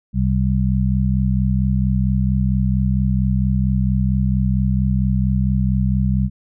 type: harmonic tone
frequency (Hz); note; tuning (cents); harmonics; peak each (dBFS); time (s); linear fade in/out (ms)
64.4; C2; -27; 1 / 2 / 3; -19 / -19 / -19; 0.13-6.3; 50
effects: none